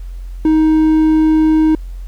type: tone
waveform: triangle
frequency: 313.6 Hz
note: D#4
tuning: 14 cents sharp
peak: -6 dBFS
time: 0.45-1.75 s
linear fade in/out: 2 ms
effects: added 44 Hz sine -24 dBFS peak until 2.07 s + pink hiss -51 dBFS RMS until 2.07 s